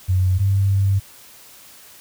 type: tone pair in turn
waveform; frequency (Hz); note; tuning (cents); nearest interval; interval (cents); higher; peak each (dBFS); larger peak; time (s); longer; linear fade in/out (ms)
sine; 92.5 / 98; F#2 / G2; 0 / 0; minor second; 100; second; -14; neither; 0.08-0.39 / 0.39-1; second; 20
effects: white hiss -45 dBFS RMS until 2 s